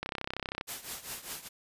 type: click train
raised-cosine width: 0.3 ms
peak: -18 dBFS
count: 20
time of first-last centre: 0.03-0.611 s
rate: 32.7 Hz
type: noise with tremolo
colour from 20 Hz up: white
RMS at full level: -37 dBFS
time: 0.67-1.49 s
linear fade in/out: 20 ms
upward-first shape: triangle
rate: 5 Hz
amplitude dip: 85%
effects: resampled to 32000 Hz